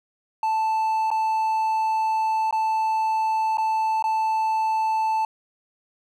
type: tone with dropouts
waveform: triangle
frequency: 880 Hz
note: A5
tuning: in tune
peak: -18 dBFS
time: 0.43-5.25 s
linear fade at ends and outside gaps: 2 ms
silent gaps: 1.104-1.113 / 2.51-2.526 / 3.572-3.582 / 4.025-4.04 s
effects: none